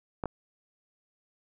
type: clicks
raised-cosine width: 1 ms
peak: -18 dBFS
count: 2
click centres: 0.238 / 0.257 s
effects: none